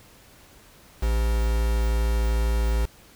triangle tone with quantisation, 56.4 Hz, A1, 44 cents sharp, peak -18 dBFS, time 1.02-2.86 s, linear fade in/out 10 ms, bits 5, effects pink hiss -52 dBFS RMS until 3.15 s

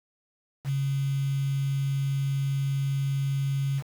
sine tone with quantisation, 137.5 Hz, C#3, 14 cents flat, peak -24 dBFS, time 0.64-3.83 s, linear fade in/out 50 ms, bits 7, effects none

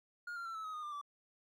triangle tone with pitch steps, 1425 / 1383.6 / 1343.5 / 1304.5 / 1266.6 / 1229.8 / 1194.1 / 1159.5 Hz, F6 / F6 / E6 / E6 / D#6 / D#6 / D6 / D6, +34 / -17 / +33 / -18 / +30 / -21 / +28 / -22 cents, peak -39 dBFS, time 0.27-1.014 s, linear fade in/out 5 ms, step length 93 ms, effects none

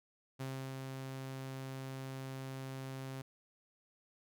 sawtooth tone with ADSR envelope, 133.1 Hz, C3, 30 cents sharp, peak -35 dBFS, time 0.39-3.22 s, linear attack 19 ms, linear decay 320 ms, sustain -3 dB, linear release 6 ms, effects none

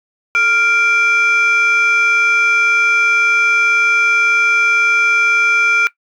sine tone pair together, 1396.9 / 2355 Hz, F6 / D7, 0 / +4 cents, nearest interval major sixth, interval 904 cents, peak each -11 dBFS, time 0.35-5.87 s, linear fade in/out 0 ms, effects noise-tail reverb RT60 0.1 s tail -19 dB re dry + tanh soft clip ceiling -7 dBFS

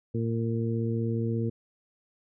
harmonic tone, 114.6 Hz, A#2, 29 cents flat, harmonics 1 / 2 / 3 / 4, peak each -28 / -31 / -35 / -35 dBFS, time 0.14-1.5 s, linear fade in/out 10 ms, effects none

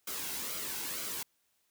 white noise with flanger, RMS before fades -38 dBFS, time 0.07-1.23 s, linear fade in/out 5 ms, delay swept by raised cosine 1.1 to 1.71 ms, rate 2.1 Hz, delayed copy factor -0.5, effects white hiss -75 dBFS RMS until 1.7 s

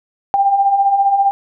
sine beating tone pair, 780 / 795 Hz, G5 / G5, -9 / +24 cents, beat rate 15 Hz, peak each -19 / -11 dBFS, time 0.34-1.31 s, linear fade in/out 0 ms, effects none

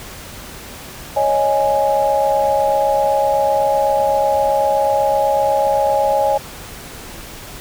sine chord, C# suspended second, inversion none, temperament equal, 554.4 / 622.3 / 830.6 Hz, C#5 / D#5 / G#5, 0 / 0 / 0 cents, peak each -17 / -19 / -16 dBFS, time 1.16-6.38 s, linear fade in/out 10 ms, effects pink hiss -34 dBFS RMS until 7.6 s

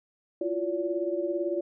sine tone cluster, 338.8 / 356.7 / 573 Hz, E4 / F4 / D5, +48 / +37 / -43 cents, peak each -31 dBFS, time 0.41-1.61 s, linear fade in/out 5 ms, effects none

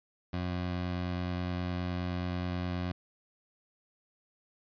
20% pulse tone, 89.5 Hz, F2, 43 cents sharp, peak -27 dBFS, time 0.33-2.92 s, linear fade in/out 5 ms, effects resampled to 11025 Hz

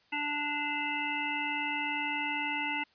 harmonic tone with a mistuned harmonic, 293.7 Hz, D4, in tune, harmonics 1 / 3 / 5 / 7 / 9 / 10, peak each -40 / -36 / -42 / -35 / -36 / -42 dBFS, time 0.12-2.84 s, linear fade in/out 10 ms, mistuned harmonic 10, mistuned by -58 cents, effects white hiss -66 dBFS RMS until 2.94 s + resampled to 11025 Hz

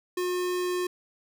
square tone, 360.1 Hz, F#4, 47 cents flat, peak -27 dBFS, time 0.17-0.87 s, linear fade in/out 5 ms, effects none

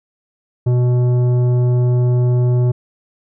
sine tone with tanh clipping, 123.47 Hz, B2, in tune, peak -13 dBFS, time 0.66-2.72 s, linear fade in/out 10 ms, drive 11 dB, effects none

